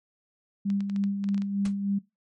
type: tone with tremolo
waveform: sine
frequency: 199.2 Hz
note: G3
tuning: 28 cents sharp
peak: -23 dBFS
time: 0.65-1.99 s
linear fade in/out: 10 ms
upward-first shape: sine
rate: 3.3 Hz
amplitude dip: 50%
type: clicks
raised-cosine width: 0.2 ms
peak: -27 dBFS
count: 10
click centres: 0.702 / 0.806 / 0.898 / 0.962 / 1.039 / 1.241 / 1.289 / 1.345 / 1.379 / 1.42 s
type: noise with exponential decay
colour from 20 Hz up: pink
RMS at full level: -33 dBFS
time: 1.65-1.74 s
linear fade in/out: 5 ms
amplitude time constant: 18 ms
effects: noise-tail reverb RT60 0.2 s tail -19 dB re dry + MP3 48 kbps